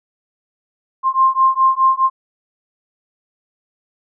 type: beating tone pair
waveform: sine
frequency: 1054 / 1058.8 Hz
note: C6 / C6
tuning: +12 / +20 cents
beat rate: 4.8 Hz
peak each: -14 dBFS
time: 1.03-2.1 s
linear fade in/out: 50 ms
effects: none